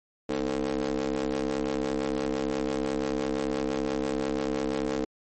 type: ring-modulated tone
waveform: 25% pulse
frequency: 68.9 Hz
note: C#2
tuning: 10 cents flat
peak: -20 dBFS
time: 0.29-5.05 s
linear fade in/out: 5 ms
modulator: 376 Hz
effects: MP3 32 kbps